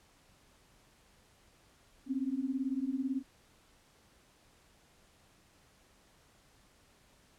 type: beating tone pair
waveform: sine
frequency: 255.5 / 273.5 Hz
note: C4 / C#4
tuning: -41 / -23 cents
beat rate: 18 Hz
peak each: -35 / -34 dBFS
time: 2.06-3.23 s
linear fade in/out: 50 ms
effects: pink hiss -65 dBFS RMS until 7.38 s + low-pass 11000 Hz 12 dB/octave